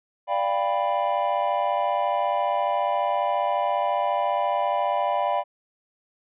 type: chord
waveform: triangle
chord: G dominant seventh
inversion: second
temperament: equal with one note detuned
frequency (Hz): 587.3 / 698.5 / 793.1 / 987.8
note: D5 / F5 / G5 / B5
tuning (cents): 0 / 0 / +20 / 0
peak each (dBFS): -25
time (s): 0.27-5.44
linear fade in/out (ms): 50
effects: resampled to 8000 Hz